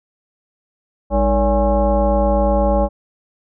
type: tone with frequency modulation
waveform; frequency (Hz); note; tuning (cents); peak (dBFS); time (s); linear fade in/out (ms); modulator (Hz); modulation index
sine; 311.1; D#4; 0; -12; 1.1-2.89; 50; 257; 2
effects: none